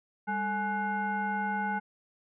sine tone with frequency modulation, 842 Hz, G#5, 24 cents sharp, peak -28 dBFS, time 0.27-1.8 s, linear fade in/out 20 ms, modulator 642 Hz, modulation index 1.1, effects none

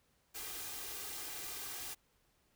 white noise with comb filter, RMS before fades -44 dBFS, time 0.34-1.95 s, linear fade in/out 20 ms, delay 2.5 ms, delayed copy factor +0.6, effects pink hiss -74 dBFS RMS until 2.55 s

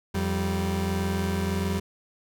30% pulse tone pair together, 86.54 / 194.6 Hz, F2 / G3, -15 / -12 cents, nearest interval octave + major second, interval 1403 cents, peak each -25 dBFS, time 0.14-1.8 s, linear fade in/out 10 ms, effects none

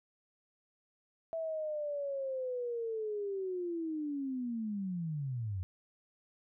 sine linear sweep, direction down, 659.3 to 87.31 Hz, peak -34 dBFS, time 1.33-5.63 s, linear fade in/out 0 ms, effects none

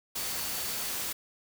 sine tone in noise, 4490 Hz, C#8, 21 cents sharp, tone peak -44 dBFS, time 0.16-0.9 s, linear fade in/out 10 ms, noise white, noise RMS -34 dBFS, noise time 0.15-1.13 s, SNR -13 dB, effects none

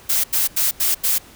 blue noise bursts, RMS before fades -18 dBFS, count 5, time 0.09-1.184 s, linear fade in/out 10 ms, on 150 ms, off 86 ms, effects pink hiss -45 dBFS RMS until 1.35 s

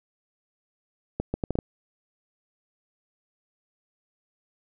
accelerating click train, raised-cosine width 2 ms, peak -13 dBFS, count 6, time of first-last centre 1.2-1.588 s, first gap 140 ms, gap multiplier 0.7, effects none

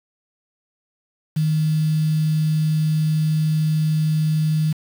sine tone with quantisation, 155.56 Hz, D#3, in tune, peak -16 dBFS, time 1.36-4.73 s, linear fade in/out 10 ms, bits 6, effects none

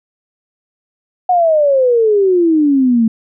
sine exponential sweep, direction down, 739 to 220 Hz, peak -8 dBFS, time 1.29-3.08 s, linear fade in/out 5 ms, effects none

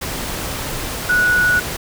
sine tone in noise, 1468 Hz, F#6, 14 cents flat, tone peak -12 dBFS, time 1.09-1.6 s, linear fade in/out 10 ms, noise pink, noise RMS -25 dBFS, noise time 0.01-1.77 s, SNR +10 dB, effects none

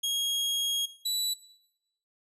sawtooth tone pair in turn, 3279 / 3947 Hz, G#7 / B7, -23 / -2 cents, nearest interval minor third, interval 321 cents, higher second, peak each -24 dBFS, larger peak neither, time 0.03-0.86 / 1.05-1.34 s, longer first, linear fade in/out 10 ms, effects noise-tail reverb RT60 0.8 s tail -18 dB re dry + resampled to 32000 Hz

